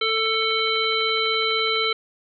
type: harmonic tone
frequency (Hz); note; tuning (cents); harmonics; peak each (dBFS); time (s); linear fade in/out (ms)
444; A4; +16; 1 / 3 / 5 / 7 / 9; -26 / -26 / -26 / -26 / -26; 0.01-1.93; 5
effects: none